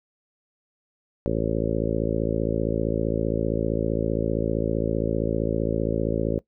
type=harmonic tone; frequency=55.3 Hz; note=A1; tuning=9 cents sharp; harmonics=1 / 2 / 3 / 4 / 5 / 6 / 7 / 8 / 9 / 10; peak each=-31 / -31 / -31 / -31 / -31 / -31 / -31 / -31 / -31 / -31 dBFS; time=1.26-6.39 s; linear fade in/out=0 ms; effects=noise-tail reverb RT60 0.1 s tail -19 dB re dry